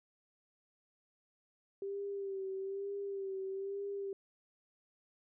sine tone with vibrato, 392 Hz, G4, in tune, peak -37 dBFS, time 1.82-4.13 s, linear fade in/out 2 ms, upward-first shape sine, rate 1.1 Hz, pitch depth 40 cents each way, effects none

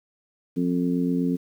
harmonic tone, 88.1 Hz, F2, 16 cents sharp, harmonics 2 / 3 / 4 / 5, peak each -25 / -23 / -34 / -33 dBFS, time 0.56-1.37 s, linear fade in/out 20 ms, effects 9-bit

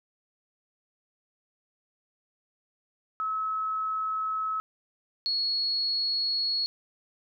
sine tone pair in turn, 1291 / 4342 Hz, E6 / C#8, -37 / -37 cents, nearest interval octave + major sixth, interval 2100 cents, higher second, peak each -27 / -25 dBFS, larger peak second, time 3.2-4.6 / 5.26-6.66 s, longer neither, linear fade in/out 0 ms, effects none

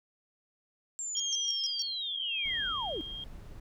sine linear sweep, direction down, 7459 to 270.3 Hz, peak -34 dBFS, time 0.99-3.01 s, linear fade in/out 0 ms
sine tone with tremolo, 3221 Hz, G7, 46 cents sharp, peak -31 dBFS, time 1.15-3.24 s, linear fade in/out 2 ms, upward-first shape sine, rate 0.9 Hz, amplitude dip 60%
sine tone bursts, 5588 Hz, F8, in tune, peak -30 dBFS, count 5, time 1.17-1.82 s, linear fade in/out 0 ms, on 26 ms, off 130 ms
brown noise, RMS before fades -47 dBFS, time 2.45-3.6 s, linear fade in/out 5 ms
effects none

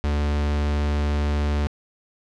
45% pulse tone, 73.42 Hz, D2, in tune, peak -20 dBFS, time 0.04-1.67 s, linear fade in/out 0 ms, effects low-pass 5000 Hz 12 dB/octave

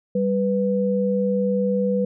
sine tone pair together, 195.56 / 493.9 Hz, G3 / B4, -4 / 0 cents, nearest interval octave + major third, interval 1604 cents, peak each -21 dBFS, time 0.15-2.05 s, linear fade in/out 5 ms, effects none

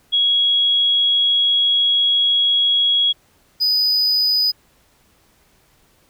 sine / triangle tone pair in turn, 3322 / 4977 Hz, G#7 / D#8, 0 / 0 cents, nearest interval perfect fifth, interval 700 cents, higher second, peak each -13 dBFS, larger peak neither, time 0.12-3.13 / 3.6-4.52 s, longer first, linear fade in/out 20 ms, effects pink hiss -57 dBFS RMS until 6.09 s

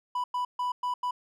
triangle tone bursts at uneven times, 989 Hz, B5, 2 cents sharp, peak -25 dBFS, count 5, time 0.15-0.24 / 0.34-0.45 / 0.59-0.72 / 0.83-0.94 / 1.03-1.11 s, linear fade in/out 5 ms, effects none

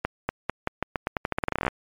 accelerating click train, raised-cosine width 0.5 ms, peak -9 dBFS, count 21, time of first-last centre 0.05-1.68 s, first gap 240 ms, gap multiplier 0.86, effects MP3 96 kbps

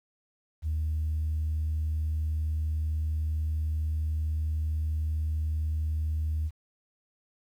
sine tone, 77.78 Hz, D#2, in tune, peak -25 dBFS, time 0.62-6.51 s, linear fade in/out 50 ms, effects tanh soft clip ceiling -23 dBFS + 10-bit

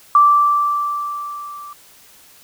sine tone with level ramp, 1169 Hz, D6, 8 cents flat, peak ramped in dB -6 to -32 dBFS, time 0.15-1.73 s, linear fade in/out 2 ms, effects white hiss -47 dBFS RMS until 2.43 s

